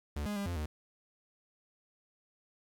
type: tone with pitch steps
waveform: 45% pulse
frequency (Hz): 73.5 / 207 / 200.5 / 87.3 / 76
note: D2 / G#3 / G3 / F2 / D#2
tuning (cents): +2 / -5 / +39 / 0 / -40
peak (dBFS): -34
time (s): 0.16-0.66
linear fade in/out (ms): 5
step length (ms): 100
effects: 10-bit